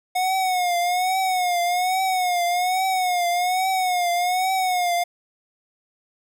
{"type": "tone with vibrato", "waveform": "square", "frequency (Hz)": 728, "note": "F#5", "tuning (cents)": -28, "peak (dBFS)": -20, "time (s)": [0.15, 5.04], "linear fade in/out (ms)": 10, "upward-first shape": "triangle", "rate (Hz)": 1.2, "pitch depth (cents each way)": 88, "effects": []}